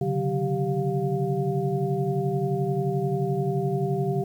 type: tone cluster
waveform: sine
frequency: 135.1 / 146.6 / 186.1 / 391.4 / 705 Hz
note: C#3 / D3 / F#3 / G4 / F5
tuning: -44 / -3 / +10 / -3 / +16 cents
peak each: -29 / -28 / -31 / -27 / -33 dBFS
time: 0.01-4.24 s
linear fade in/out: 5 ms
effects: 9-bit

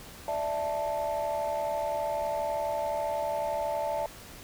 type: chord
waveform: sine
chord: D suspended second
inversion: none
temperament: equal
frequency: 587.3 / 659.3 / 880 Hz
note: D5 / E5 / A5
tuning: 0 / 0 / 0 cents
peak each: -31 dBFS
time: 0.28-4.06 s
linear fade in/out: 2 ms
effects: tanh soft clip ceiling -23 dBFS + pink hiss -47 dBFS RMS until 4.43 s

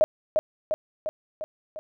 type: tone with echo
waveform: sine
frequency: 622.3 Hz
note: D#5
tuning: in tune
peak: -14 dBFS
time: 0.01-0.04 s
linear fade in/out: 0 ms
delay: 350 ms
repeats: 5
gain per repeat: -4 dB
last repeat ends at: 1.79 s
effects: none

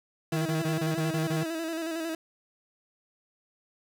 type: tone with vibrato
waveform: 30% pulse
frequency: 326.3 Hz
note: E4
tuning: 18 cents flat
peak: -28 dBFS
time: 0.32-2.15 s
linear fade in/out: 2 ms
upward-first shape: square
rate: 11 Hz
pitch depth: 39 cents each way
type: tone bursts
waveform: square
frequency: 157.1 Hz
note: D#3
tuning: 17 cents sharp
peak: -28 dBFS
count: 7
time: 0.32-1.438 s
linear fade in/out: 10 ms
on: 140 ms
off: 23 ms
effects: none

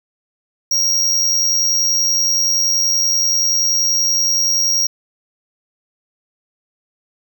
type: tone with amplitude modulation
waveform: square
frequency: 5630 Hz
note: F8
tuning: 13 cents sharp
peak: -12 dBFS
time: 0.71-4.87 s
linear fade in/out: 5 ms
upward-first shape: sine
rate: 90.5 Hz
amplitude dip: 40%
effects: 7-bit

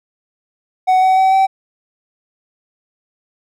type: tone with pitch steps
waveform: triangle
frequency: 746 / 753.8 / 761.7 / 769.6 Hz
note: F#5 / F#5 / G5 / G5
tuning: +14 / +32 / -50 / -32 cents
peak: -7 dBFS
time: 0.87-1.47 s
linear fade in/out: 20 ms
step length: 150 ms
effects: none

